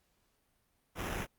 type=noise with sample-and-hold; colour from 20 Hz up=pink; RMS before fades=-37 dBFS; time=0.95-1.27 s; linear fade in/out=50 ms; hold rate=4410 Hz; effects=pink hiss -75 dBFS RMS until 1.38 s + Opus 48 kbps